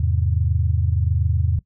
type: chord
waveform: sine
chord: E augmented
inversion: none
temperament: equal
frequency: 82.41 / 103.83 / 130.81 Hz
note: E2 / G#2 / B#2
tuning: 0 / 0 / 0 cents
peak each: -19 / -22 / -25 dBFS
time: 0-1.59 s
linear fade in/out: 5 ms
effects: noise-tail reverb RT60 0.1 s tail -18 dB re dry